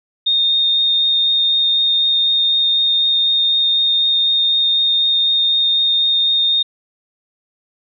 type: tone with vibrato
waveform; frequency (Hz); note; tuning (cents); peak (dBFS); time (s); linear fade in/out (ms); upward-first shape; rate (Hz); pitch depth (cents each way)
sine; 3673; A#7; -26; -12; 0.26-6.63; 10; sine; 4; 8
effects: none